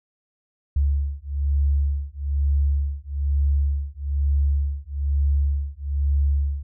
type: beating tone pair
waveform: sine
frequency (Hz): 70.2 / 71.3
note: C#2 / C#2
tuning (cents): +22 / +49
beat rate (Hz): 1.1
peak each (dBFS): -22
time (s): 0.76-6.63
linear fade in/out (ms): 5
effects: none